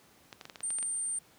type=clicks; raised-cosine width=0.2 ms; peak=-26 dBFS; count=9; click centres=0.328 / 0.412 / 0.454 / 0.498 / 0.558 / 0.606 / 0.705 / 0.786 / 0.828 s
type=tone; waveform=sine; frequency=8870 Hz; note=C#9; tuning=in tune; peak=-31 dBFS; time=0.63-1.19 s; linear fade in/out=5 ms
effects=pink hiss -61 dBFS RMS until 1.38 s + high-pass 100 Hz 12 dB/octave

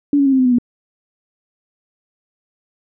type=tone with pitch steps; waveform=sine; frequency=286.9 / 278.9 / 271.1 / 263.5 / 256.2 / 249 / 242.1 Hz; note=D4 / C#4 / C#4 / C4 / C4 / B3 / B3; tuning=-40 / +11 / -38 / +12 / -36 / +14 / -34 cents; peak=-10 dBFS; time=0.13-0.585 s; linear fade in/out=2 ms; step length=65 ms; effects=none

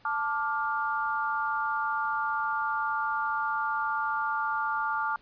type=chord; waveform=sine; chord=D minor; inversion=second; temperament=just; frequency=881 / 1174.7 / 1409.6 Hz; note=A5 / D6 / F6; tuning=+2 / 0 / +16 cents; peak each=-31 dBFS; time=0.05-5.16 s; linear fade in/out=2 ms; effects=pink hiss -60 dBFS RMS until 5.21 s + resampled to 11025 Hz

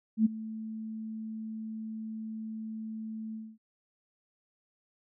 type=tone with ADSR envelope; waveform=sine; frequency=220 Hz; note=A3; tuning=in tune; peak=-18 dBFS; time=0.17-3.58 s; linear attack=84 ms; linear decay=15 ms; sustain=-18 dB; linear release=240 ms; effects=none

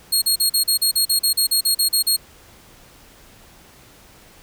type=tone bursts; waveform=20% pulse; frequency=4287 Hz; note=C8; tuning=41 cents sharp; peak=-9 dBFS; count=15; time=0.12-2.166 s; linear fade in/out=10 ms; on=100 ms; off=39 ms; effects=pink hiss -48 dBFS RMS until 4.42 s

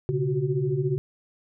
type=tone cluster; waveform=sine; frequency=124.1 / 140.9 / 362.6 / 376.8 Hz; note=B2 / C#3 / F#4 / F#4; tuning=+9 / +29 / -35 / +32 cents; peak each=-32 / -25 / -31 / -28 dBFS; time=0.09-0.98 s; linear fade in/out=0 ms; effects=none

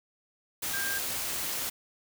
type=tone in noise; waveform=sine; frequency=1597 Hz; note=G6; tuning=32 cents sharp; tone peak=-32 dBFS; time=0.73-0.99 s; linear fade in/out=10 ms; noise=white; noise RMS=-33 dBFS; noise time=0.62-1.7 s; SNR=-2 dB; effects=none

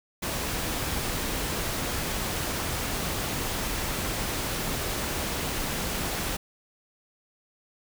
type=noise; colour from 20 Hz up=pink; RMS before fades=-30 dBFS; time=0.22-6.37 s; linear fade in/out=10 ms; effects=none

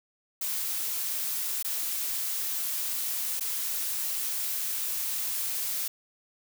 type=noise with dropouts; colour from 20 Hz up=blue; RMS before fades=-31 dBFS; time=0.41-5.88 s; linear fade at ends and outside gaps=5 ms; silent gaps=1.627-1.645 / 3.397-3.407 s; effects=none

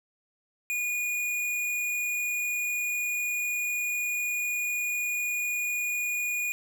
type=tone; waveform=square; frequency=2448 Hz; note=D#7; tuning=29 cents flat; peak=-28 dBFS; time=0.7-6.52 s; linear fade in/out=0 ms; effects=none

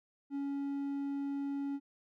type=tone; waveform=triangle; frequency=279.9 Hz; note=C#4; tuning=17 cents sharp; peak=-32 dBFS; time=0.3-1.8 s; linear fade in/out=50 ms; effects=none

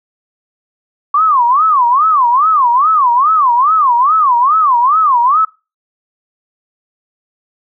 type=tone with vibrato; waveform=sine; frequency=1108.7 Hz; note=C#6; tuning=in tune; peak=-7 dBFS; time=1.14-5.45 s; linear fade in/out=5 ms; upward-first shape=sine; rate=2.4 Hz; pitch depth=280 cents each way; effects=noise-tail reverb RT60 0.3 s tail -22 dB re dry

